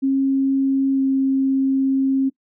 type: tone with pitch glide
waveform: sine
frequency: 270.3 to 268.3 Hz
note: C#4 to C4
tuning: -44 to +44 cents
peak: -15 dBFS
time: 0.02-2.3 s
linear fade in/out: 20 ms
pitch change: -12 cents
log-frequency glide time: 0.94-1 s
effects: noise-tail reverb RT60 0.1 s tail -21 dB re dry